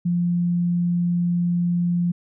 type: tone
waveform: sine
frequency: 174.3 Hz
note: F3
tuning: 3 cents flat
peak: -18 dBFS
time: 0.05-2.12 s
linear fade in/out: 10 ms
effects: none